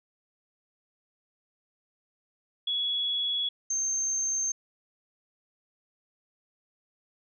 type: tone pair in turn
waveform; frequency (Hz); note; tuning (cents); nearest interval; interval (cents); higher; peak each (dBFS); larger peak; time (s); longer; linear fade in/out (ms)
sine; 3370 / 6332; G#7 / G8; +25 / +17; major seventh; 1092; second; -26; neither; 2.67-3.49 / 3.7-4.52; neither; 5
effects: none